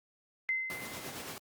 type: tone with exponential decay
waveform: sine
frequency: 2063 Hz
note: C7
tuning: 25 cents flat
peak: -27 dBFS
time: 0.49-1.32 s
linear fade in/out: 0 ms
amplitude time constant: 180 ms
type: noise with tremolo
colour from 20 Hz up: pink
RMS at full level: -40 dBFS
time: 0.7-1.38 s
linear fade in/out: 0 ms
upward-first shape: sine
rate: 8.8 Hz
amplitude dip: 40%
effects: high-pass 150 Hz 12 dB/octave + Opus 48 kbps